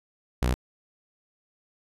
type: tone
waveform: sawtooth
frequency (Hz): 61.74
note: B1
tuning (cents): 0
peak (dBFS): -18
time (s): 0.42-0.54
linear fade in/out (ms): 0
effects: resampled to 32000 Hz